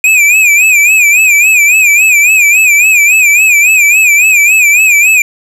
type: tone with vibrato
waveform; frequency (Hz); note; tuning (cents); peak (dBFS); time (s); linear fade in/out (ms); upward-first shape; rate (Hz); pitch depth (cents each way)
square; 2453; D#7; -25; -4; 0.04-5.22; 2; sine; 3.6; 110
effects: low-pass 12000 Hz 12 dB/octave + 7-bit